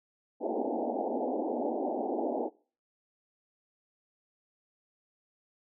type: band-pass noise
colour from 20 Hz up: pink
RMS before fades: -32 dBFS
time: 0.4-2.5 s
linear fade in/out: 50 ms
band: 230 to 860 Hz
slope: 96 dB/octave
effects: noise-tail reverb RT60 0.4 s tail -22 dB re dry